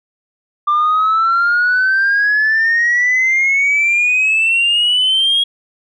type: exponential sweep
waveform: sine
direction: up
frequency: 1182 to 3300 Hz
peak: -9 dBFS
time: 0.67-5.44 s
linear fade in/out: 10 ms
effects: tanh soft clip ceiling -8 dBFS